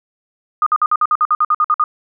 sine tone bursts, 1227 Hz, D#6, 25 cents flat, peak -10 dBFS, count 13, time 0.62-1.84 s, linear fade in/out 2 ms, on 44 ms, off 54 ms, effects none

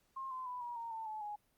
sine tone with pitch steps, 1066 / 1029.1 / 993.5 / 959.1 / 925.9 / 893.8 / 862.9 / 833 Hz, C6 / C6 / B5 / A#5 / A#5 / A5 / A5 / G#5, +32 / -29 / +10 / +49 / -12 / +27 / -34 / +5 cents, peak -40 dBFS, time 0.16-1.36 s, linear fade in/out 10 ms, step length 150 ms, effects pink hiss -75 dBFS RMS until 1.57 s + Opus 48 kbps

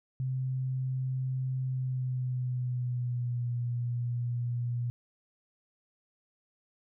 sine tone with pitch glide, 130 to 120.6 Hz, C3 to B2, -11 to -41 cents, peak -29 dBFS, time 0.2-4.9 s, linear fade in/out 0 ms, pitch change -130 cents, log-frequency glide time 1.63-3.5 s, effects none

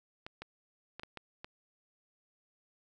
clicks, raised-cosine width 0.3 ms, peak -27 dBFS, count 6, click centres 0.265 / 0.42 / 0.996 / 1.034 / 1.173 / 1.445 s, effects none

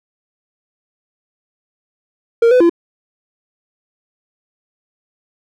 triangle tone with pitch steps, 464 / 502 / 340.5 Hz, A#4 / B4 / F4, -8 / +28 / -44 cents, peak -5 dBFS, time 2.42-2.696 s, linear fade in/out 5 ms, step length 92 ms, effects none

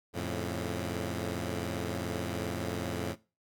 10% pulse chord, F augmented, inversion none, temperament equal, 87.31 / 110 / 138.59 Hz, F2 / A2 / C#3, 0 / 0 / 0 cents, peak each -27 / -29 / -33 dBFS, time 0.13-3.16 s, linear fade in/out 50 ms, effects noise-tail reverb RT60 0.3 s tail -19 dB re dry

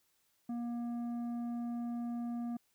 sine tone with tanh clipping, 237.5 Hz, A#3, 33 cents sharp, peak -37 dBFS, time 0.49-2.57 s, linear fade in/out 5 ms, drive 8 dB, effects white hiss -75 dBFS RMS until 2.74 s

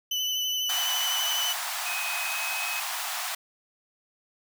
35% pulse tone with vibrato, 3000 Hz, F#7, 23 cents sharp, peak -24 dBFS, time 0.11-1.53 s, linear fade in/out 5 ms, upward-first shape sine, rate 12 Hz, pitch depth 23 cents each way
pink high-pass noise, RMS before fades -32 dBFS, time 0.69-3.35 s, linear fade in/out 5 ms, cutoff 670 Hz, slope 96 dB/octave
sine tone with pitch glide, 2519 to 2539 Hz, D#7 to D#7, +21 to +34 cents, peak -31 dBFS, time 1.86-2.8 s, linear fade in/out 2 ms, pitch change +13 cents, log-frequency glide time 2.29-2.35 s
effects none

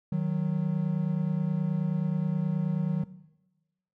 triangle tone pair together, 155.57 / 185 Hz, D#3 / F#3, 0 / 0 cents, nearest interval minor third, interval 300 cents, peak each -26 dBFS, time 0.12-3.04 s, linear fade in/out 5 ms, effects noise-tail reverb RT60 1.0 s tail -17 dB re dry

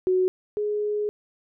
sine tone pair in turn, 370 / 418.2 Hz, F#4 / G#4, 0 / +12 cents, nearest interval major second, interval 212 cents, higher second, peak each -18 / -23 dBFS, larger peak first, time 0.07-0.28 / 0.57-1.09 s, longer second, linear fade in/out 0 ms, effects none

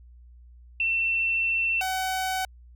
sine / sawtooth tone pair in turn, 2693 / 753.5 Hz, E7 / F#5, +36 / +31 cents, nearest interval octave + minor seventh, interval 2205 cents, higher first, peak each -22 dBFS, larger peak neither, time 0.8-1.81 / 1.81-2.45 s, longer first, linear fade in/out 2 ms, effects added 60 Hz sine -47 dBFS peak until 2.75 s

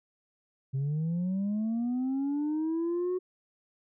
sine linear sweep, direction up, 130.81 to 370 Hz, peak -25 dBFS, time 0.73-3.19 s, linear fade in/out 20 ms, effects tanh soft clip ceiling -26 dBFS

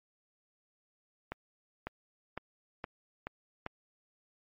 accelerating click train, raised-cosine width 0.5 ms, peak -22 dBFS, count 6, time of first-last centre 1.32-3.664 s, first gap 550 ms, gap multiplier 0.92, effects MP3 32 kbps

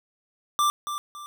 square tone with echo, 1180 Hz, D6, 8 cents sharp, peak -20 dBFS, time 0.59-0.7 s, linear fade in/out 0 ms, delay 280 ms, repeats 2, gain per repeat -9 dB, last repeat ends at 1.26 s, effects none

